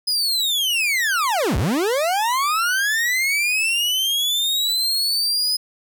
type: linear two-way sweep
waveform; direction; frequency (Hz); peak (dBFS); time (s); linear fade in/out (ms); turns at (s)
40% pulse; down then up; 5050 to 51.91 to 5050; -17; 0.07-5.57; 10; 1.57
effects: none